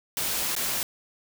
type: noise with dropouts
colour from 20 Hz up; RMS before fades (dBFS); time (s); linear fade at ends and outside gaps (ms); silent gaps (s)
white; -28; 0.17-0.83; 1; 0.552-0.564
effects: none

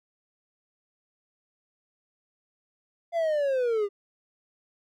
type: linear sweep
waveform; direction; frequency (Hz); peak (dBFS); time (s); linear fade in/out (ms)
triangle; down; 690 to 393.9; -21; 3.12-3.89; 50
effects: none

